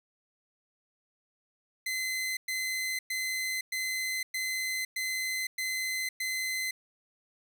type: tone bursts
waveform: sawtooth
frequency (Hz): 2049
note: C7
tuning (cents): -37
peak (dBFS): -27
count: 8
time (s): 1.86-6.71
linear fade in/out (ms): 5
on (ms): 510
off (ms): 110
effects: none